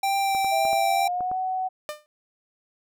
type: tone with vibrato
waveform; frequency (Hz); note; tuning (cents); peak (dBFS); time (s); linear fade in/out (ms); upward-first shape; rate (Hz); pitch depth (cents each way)
square; 784; G5; 0; -22; 0.03-1.08; 5; triangle; 2; 12
type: clicks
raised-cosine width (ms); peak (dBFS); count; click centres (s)
1; -23; 6; 0.349 / 0.446 / 0.652 / 0.731 / 1.207 / 1.315
type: tone with pitch glide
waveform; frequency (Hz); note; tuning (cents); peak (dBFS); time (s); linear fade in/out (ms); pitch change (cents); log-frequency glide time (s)
sine; 659.3 to 748.6; E5 to F#5; 0 to +20; -24; 0.51-1.69; 20; +220; 0.69-1.37
type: tone with exponential decay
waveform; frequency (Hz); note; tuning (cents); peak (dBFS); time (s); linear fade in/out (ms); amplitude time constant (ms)
sawtooth; 600; D5; +37; -23; 1.89-2.06; 0; 36
effects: none